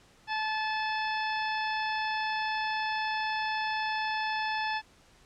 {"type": "harmonic tone", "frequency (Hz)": 868, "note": "A5", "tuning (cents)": -24, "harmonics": [1, 2, 3, 4, 5, 6], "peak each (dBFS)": [-31, -34, -38, -42, -45, -43], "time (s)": [0.27, 4.82], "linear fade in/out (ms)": 50, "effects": ["pink hiss -60 dBFS RMS until 5.25 s", "low-pass 8000 Hz 12 dB/octave"]}